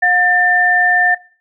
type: tone pair together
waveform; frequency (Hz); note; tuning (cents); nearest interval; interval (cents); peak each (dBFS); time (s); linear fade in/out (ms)
sine; 719 / 1787.9; F#5 / A6; -50 / +27; octave + major third; 1577; -16 / -10; 0.02-1.15; 10
effects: noise-tail reverb RT60 0.4 s tail -21 dB re dry